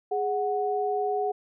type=tone pair together; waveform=sine; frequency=414.7 / 739 Hz; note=G#4 / F#5; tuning=-3 / -2 cents; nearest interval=minor seventh; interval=1001 cents; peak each=-27 dBFS; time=0.11-1.32 s; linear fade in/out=10 ms; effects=none